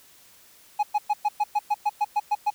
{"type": "tone bursts", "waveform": "triangle", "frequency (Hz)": 836, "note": "G#5", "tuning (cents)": 11, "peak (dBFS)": -17, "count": 12, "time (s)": [0.79, 2.504], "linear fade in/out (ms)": 10, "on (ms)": 42, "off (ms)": 110, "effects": ["white hiss -54 dBFS RMS until 2.54 s"]}